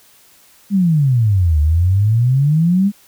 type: exponential two-way sweep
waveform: sine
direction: down then up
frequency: 207.7 to 73.5 to 207.7 Hz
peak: -10 dBFS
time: 0.7-2.92 s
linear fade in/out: 50 ms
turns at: 1.6 s
effects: white hiss -49 dBFS RMS until 3.07 s